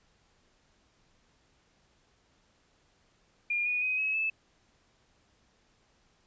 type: tone with pitch steps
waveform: sine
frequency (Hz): 2413 / 2462 / 2513 / 2564 / 2616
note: D7 / D#7 / D#7 / E7 / E7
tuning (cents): +46 / -19 / +17 / -49 / -14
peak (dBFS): -27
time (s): 3.5-4.3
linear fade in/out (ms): 5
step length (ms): 160
effects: pink hiss -68 dBFS RMS until 6.26 s + resampled to 16000 Hz